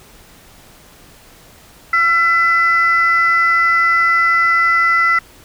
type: tone pair together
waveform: sine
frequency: 1356 / 2005 Hz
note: E6 / B6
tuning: +49 / +26 cents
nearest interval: perfect fifth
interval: 677 cents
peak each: -12 dBFS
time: 1.93-5.19 s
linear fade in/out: 5 ms
effects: tanh soft clip ceiling -5 dBFS + pink hiss -44 dBFS RMS until 5.44 s